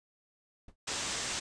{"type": "noise with exponential decay", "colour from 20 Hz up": "brown", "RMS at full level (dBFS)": -42, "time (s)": [0.68, 0.76], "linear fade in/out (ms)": 5, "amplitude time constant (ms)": 17}
{"type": "low-pass noise", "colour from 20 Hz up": "white", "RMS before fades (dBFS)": -36, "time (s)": [0.87, 1.4], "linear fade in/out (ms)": 10, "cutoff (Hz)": 8300, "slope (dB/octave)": 48}
{"effects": ["resampled to 22050 Hz"]}